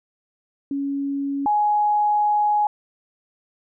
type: tone pair in turn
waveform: sine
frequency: 279 / 836.1 Hz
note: C#4 / G#5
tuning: +11 / +11 cents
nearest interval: octave + perfect fifth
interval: 1900 cents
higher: second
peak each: -22 / -16 dBFS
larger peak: second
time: 0.71-1.46 / 1.46-2.67 s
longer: second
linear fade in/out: 2 ms
effects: none

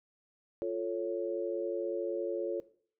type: chord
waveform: sine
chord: F augmented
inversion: none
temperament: equal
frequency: 349.2 / 440 / 554.4 Hz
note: F4 / A4 / C#5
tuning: 0 / 0 / 0 cents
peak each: -35 / -36 / -36 dBFS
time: 0.62-2.6 s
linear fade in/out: 0 ms
effects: noise-tail reverb RT60 0.5 s tail -17 dB re dry

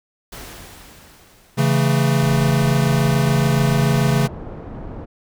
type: noise with exponential decay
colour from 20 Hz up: pink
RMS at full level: -34 dBFS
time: 0.32-2.9 s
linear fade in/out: 5 ms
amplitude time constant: 560 ms
type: chord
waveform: square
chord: A major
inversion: first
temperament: equal with one note detuned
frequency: 137.87 / 164.81 / 220 Hz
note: C#3 / E3 / A3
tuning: -9 / 0 / 0 cents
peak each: -17 / -21 / -23 dBFS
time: 1.57-4.28 s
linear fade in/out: 20 ms
type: low-pass noise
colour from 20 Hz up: pink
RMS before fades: -32 dBFS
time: 2.19-5.06 s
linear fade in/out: 20 ms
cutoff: 710 Hz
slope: 12 dB/octave
effects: none

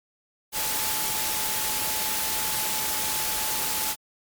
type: tone in noise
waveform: sine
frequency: 863 Hz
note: A5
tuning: 34 cents flat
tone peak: -36 dBFS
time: 0.52-3.96 s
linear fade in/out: 50 ms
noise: white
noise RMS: -27 dBFS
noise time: 0.52-3.96 s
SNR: -12 dB
effects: MP3 96 kbps

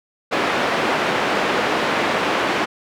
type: band-pass noise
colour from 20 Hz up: pink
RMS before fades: -20 dBFS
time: 0.31-2.66 s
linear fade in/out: 20 ms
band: 330 to 2500 Hz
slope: 12 dB/octave
effects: none

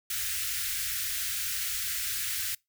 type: band-stop noise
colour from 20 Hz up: white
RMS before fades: -32 dBFS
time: 0.1-2.55 s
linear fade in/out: 5 ms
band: 110 to 1400 Hz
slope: 48 dB/octave
effects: noise-tail reverb RT60 0.2 s tail -25 dB re dry

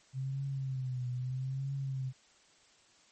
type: tone with vibrato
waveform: sine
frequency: 130.81 Hz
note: C3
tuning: in tune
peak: -33 dBFS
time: 0.13-2.13 s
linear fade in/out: 50 ms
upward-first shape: triangle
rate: 0.78 Hz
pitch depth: 100 cents each way
effects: white hiss -64 dBFS RMS until 3.11 s + MP3 32 kbps

